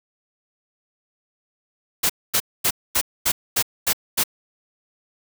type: noise bursts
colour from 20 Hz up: white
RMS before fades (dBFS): -19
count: 8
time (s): 2.03-4.238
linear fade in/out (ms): 10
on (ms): 66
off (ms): 240
effects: none